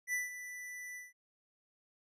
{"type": "tone with ADSR envelope", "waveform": "square", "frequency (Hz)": 1981, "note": "B6", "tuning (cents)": 5, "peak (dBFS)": -32, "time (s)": [0.07, 1.13], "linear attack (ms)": 62, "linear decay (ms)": 160, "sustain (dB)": -12, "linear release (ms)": 170, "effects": ["resampled to 32000 Hz"]}